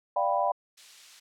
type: chord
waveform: sine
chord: G dominant seventh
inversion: second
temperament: equal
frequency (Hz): 587.3 / 698.5 / 784 / 987.8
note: D5 / F5 / G5 / B5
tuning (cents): 0 / 0 / 0 / 0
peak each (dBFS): -29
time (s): 0.16-0.52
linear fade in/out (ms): 5
type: noise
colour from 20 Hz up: violet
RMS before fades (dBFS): -35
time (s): 0.77-1.2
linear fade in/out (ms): 10
effects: low-pass 4000 Hz 12 dB/octave